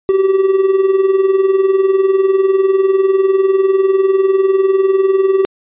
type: tone with tremolo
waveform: triangle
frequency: 385.5 Hz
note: G4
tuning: 29 cents flat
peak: -4 dBFS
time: 0.09-5.45 s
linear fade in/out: 0 ms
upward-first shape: triangle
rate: 20 Hz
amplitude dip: 70%
effects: resampled to 8000 Hz